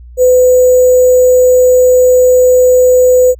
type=tone with sample-and-hold; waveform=sine; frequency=504 Hz; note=B4; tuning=35 cents sharp; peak=-3 dBFS; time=0.17-3.35 s; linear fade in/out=50 ms; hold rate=7350 Hz; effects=added 60 Hz sine -30 dBFS peak until 3.39 s